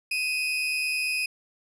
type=tone pair together; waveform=35% pulse; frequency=2505 / 2654 Hz; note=D#7 / E7; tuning=+11 / +11 cents; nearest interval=minor second; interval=100 cents; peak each=-24 / -33 dBFS; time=0.11-1.26 s; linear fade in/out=5 ms; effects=low-pass 12000 Hz 12 dB/octave